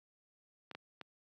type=clicks; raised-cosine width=0.3 ms; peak=-29 dBFS; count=3; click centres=0.713 / 0.75 / 1.013 s; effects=high-pass 150 Hz 12 dB/octave